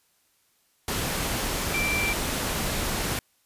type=tone in noise; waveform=sine; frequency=2349 Hz; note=D7; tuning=in tune; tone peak=-25 dBFS; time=1.74-2.13 s; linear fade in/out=2 ms; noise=pink; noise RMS=-28 dBFS; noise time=0.88-3.19 s; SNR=0 dB; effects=white hiss -67 dBFS RMS until 3.45 s + resampled to 32000 Hz